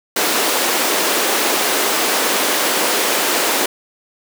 pink high-pass noise, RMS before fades -17 dBFS, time 0.16-3.66 s, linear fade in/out 5 ms, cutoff 300 Hz, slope 24 dB/octave, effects none

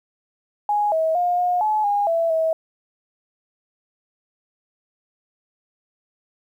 sine tone with pitch steps, 830 / 642 / 710 / 716 / 856 / 816 / 665 / 645 Hz, G#5 / E5 / F5 / F5 / A5 / G#5 / E5 / E5, -1 / -46 / +28 / +43 / -48 / -31 / +15 / -38 cents, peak -17 dBFS, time 0.69-2.53 s, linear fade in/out 2 ms, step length 230 ms, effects 9-bit

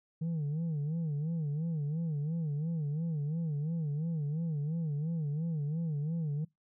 sine tone with vibrato, 155.56 Hz, D#3, in tune, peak -28 dBFS, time 0.21-6.45 s, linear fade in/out 10 ms, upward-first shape sine, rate 2.9 Hz, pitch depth 140 cents each way, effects noise-tail reverb RT60 0.2 s tail -26 dB re dry + tanh soft clip ceiling -30 dBFS

